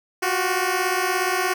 10% pulse beating tone pair, 360 / 377 Hz, F#4 / F#4, -47 / +32 cents, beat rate 17 Hz, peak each -15 dBFS, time 0.22-1.54 s, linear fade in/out 10 ms, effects none

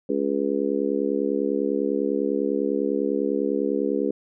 harmonic tone, 70 Hz, C#2, 18 cents sharp, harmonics 3 / 4 / 5 / 6 / 7, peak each -30 / -26 / -29 / -26 / -28 dBFS, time 0.09-4.11 s, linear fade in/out 5 ms, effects none

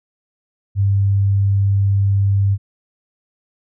sine tone, 99.1 Hz, G2, 19 cents sharp, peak -12 dBFS, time 0.75-2.58 s, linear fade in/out 50 ms, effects none

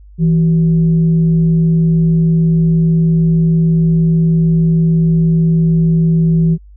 sine tone with frequency modulation, 164.4 Hz, E3, 4 cents flat, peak -8 dBFS, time 0.18-6.58 s, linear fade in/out 50 ms, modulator 216 Hz, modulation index 0.26, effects added 50 Hz sine -36 dBFS peak until 6.76 s

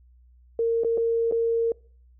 sine tone with dropouts, 460 Hz, A#4, 23 cents flat, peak -20 dBFS, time 0.59-1.72 s, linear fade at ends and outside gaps 2 ms, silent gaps 0.836-0.846 / 0.975-0.979 / 1.313-1.322 s, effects noise-tail reverb RT60 0.5 s tail -25 dB re dry + added 61 Hz sine -52 dBFS peak until 2.19 s

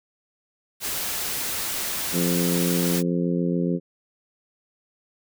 white noise, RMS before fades -28 dBFS, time 0.8-3.03 s, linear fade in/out 50 ms
harmonic tone, 87.1 Hz, F2, 4 cents flat, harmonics 2 / 3 / 4 / 5 / 6, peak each -23 / -27 / -29 / -31 / -33 dBFS, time 2.12-3.8 s, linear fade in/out 50 ms
effects none

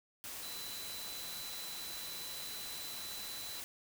sine tone in noise, 4002 Hz, B7, 22 cents sharp, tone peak -46 dBFS, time 0.43-3.6 s, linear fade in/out 0 ms, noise white, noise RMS -45 dBFS, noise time 0.24-3.64 s, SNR -4 dB, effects none

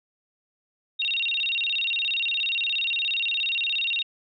sine tone with vibrato, 3200 Hz, G7, 35 cents sharp, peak -23 dBFS, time 0.99-4.03 s, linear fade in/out 10 ms, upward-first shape square, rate 17 Hz, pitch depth 260 cents each way, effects none

